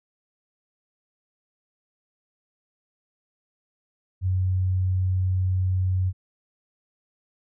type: tone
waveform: sine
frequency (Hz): 92.8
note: F#2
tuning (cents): +6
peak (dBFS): -20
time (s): 4.21-6.13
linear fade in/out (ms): 50
effects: none